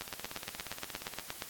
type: two click trains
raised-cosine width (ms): 0.2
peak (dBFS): -19 / -23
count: 13 / 21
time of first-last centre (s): 0.01-1.422 / 0.02-1.196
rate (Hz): 8.5 / 17
effects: white hiss -48 dBFS RMS until 1.49 s + AAC 64 kbps